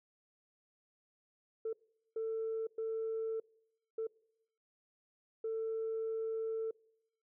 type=tone bursts at uneven times; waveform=sine; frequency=446.2 Hz; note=A4; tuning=24 cents sharp; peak=-33 dBFS; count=5; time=1.65-1.73 / 2.16-2.67 / 2.78-3.4 / 3.98-4.07 / 5.44-6.71 s; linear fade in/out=5 ms; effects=noise-tail reverb RT60 0.8 s tail -25 dB re dry + tanh soft clip ceiling -31 dBFS